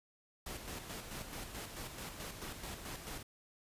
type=noise with tremolo; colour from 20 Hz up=pink; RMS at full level=-44 dBFS; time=0.46-3.23 s; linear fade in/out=5 ms; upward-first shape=square; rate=4.6 Hz; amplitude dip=45%; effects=resampled to 32000 Hz